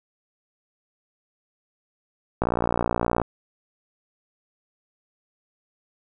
click train, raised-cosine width 1 ms, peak -8 dBFS, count 48, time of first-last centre 2.42-3.217 s, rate 59 Hz, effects none

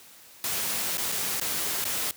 white noise with dropouts, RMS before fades -29 dBFS, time 0.44-2.11 s, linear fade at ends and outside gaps 1 ms, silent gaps 0.972-0.98 / 1.118-1.122 / 1.399-1.413 / 1.842-1.852 s, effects white hiss -51 dBFS RMS until 2.16 s + high-pass 80 Hz 12 dB/octave

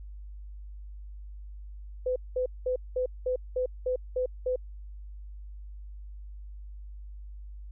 sine tone bursts, 506 Hz, B4, 42 cents sharp, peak -25 dBFS, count 9, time 2.06-4.56 s, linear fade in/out 5 ms, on 100 ms, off 200 ms, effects added 50 Hz sine -40 dBFS peak until 7.71 s

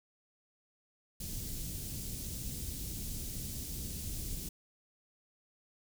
pink band-stop noise, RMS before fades -40 dBFS, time 1.2-4.49 s, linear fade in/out 5 ms, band 210 to 5900 Hz, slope 12 dB/octave, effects none

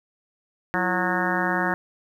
harmonic tone with a mistuned harmonic, 182.5 Hz, F#3, 24 cents flat, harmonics 1 / 2 / 3 / 4 / 5 / 6 / 7 / 8 / 9 / 10, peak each -29 / -29 / -33 / -30 / -30 / -32 / -34 / -30 / -29 / -30 dBFS, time 0.74-1.74 s, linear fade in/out 0 ms, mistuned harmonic 2, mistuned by -120 cents, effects 9-bit

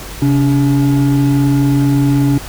triangle tone pair together, 134.5 / 284.5 Hz, C3 / C#4, +48 / +45 cents, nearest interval octave + minor second, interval 1297 cents, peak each -10 dBFS, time 0.22-2.38 s, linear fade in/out 2 ms, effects added 50 Hz sine -30 dBFS peak until 2.48 s + pink hiss -30 dBFS RMS until 2.48 s

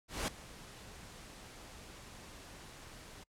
pink noise with ADSR envelope, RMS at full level -34 dBFS, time 0.08-3.24 s, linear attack 200 ms, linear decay 3 ms, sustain -18 dB, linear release 12 ms, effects noise-tail reverb RT60 0.1 s tail -26 dB re dry + low-pass 10000 Hz 12 dB/octave

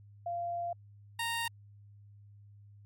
sine / 15% pulse tone pair in turn, 691 / 927.2 Hz, F5 / A#5, -19 / -10 cents, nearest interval perfect fourth, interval 509 cents, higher second, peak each -33 / -26 dBFS, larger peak second, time 0.26-0.73 / 1.19-1.48 s, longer first, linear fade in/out 5 ms, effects added 102 Hz sine -53 dBFS peak until 2.85 s + AAC 64 kbps

